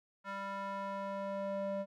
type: tone with band-pass filter sweep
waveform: square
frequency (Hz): 197.1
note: G3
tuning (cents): +10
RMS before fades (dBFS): -39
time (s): 0.24-1.86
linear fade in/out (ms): 50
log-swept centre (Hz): 1300 to 530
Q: 2.2
effects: none